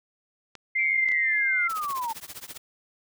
clicks, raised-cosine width 0.2 ms, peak -25 dBFS, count 3, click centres 0.553 / 1.087 / 1.118 s
sine tone with vibrato, 2093 Hz, C7, in tune, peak -22 dBFS, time 0.75-1.68 s, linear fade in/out 10 ms, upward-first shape triangle, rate 1.7 Hz, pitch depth 11 cents each way
sine linear sweep, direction down, 2349 to 874 Hz, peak -27 dBFS, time 0.78-2.13 s, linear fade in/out 10 ms
white noise with tremolo, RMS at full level -37 dBFS, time 1.69-2.58 s, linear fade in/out 10 ms, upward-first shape triangle, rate 15 Hz, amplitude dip 100%
effects none

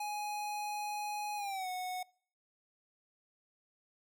square tone with pitch glide, 834 to 734.5 Hz, G#5 to F#5, +7 to -13 cents, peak -37 dBFS, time 0-2.03 s, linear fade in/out 5 ms, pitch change -220 cents, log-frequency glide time 1.36-1.68 s, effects noise-tail reverb RT60 0.5 s tail -25 dB re dry

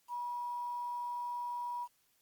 sine tone with quantisation, 967 Hz, B5, 37 cents flat, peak -36 dBFS, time 0.08-1.88 s, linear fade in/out 50 ms, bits 10, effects white hiss -73 dBFS RMS until 2.21 s + Opus 48 kbps

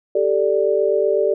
sine chord, G suspended second, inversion none, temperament equal, 392 / 440 / 587.3 Hz, G4 / A4 / D5, 0 / 0 / 0 cents, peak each -19 dBFS, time 0.15-1.34 s, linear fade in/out 5 ms, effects none

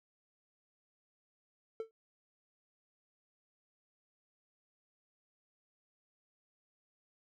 triangle tone with exponential decay, 446.5 Hz, A4, 25 cents sharp, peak -31 dBFS, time 1.8-1.91 s, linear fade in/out 1 ms, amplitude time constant 22 ms, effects none

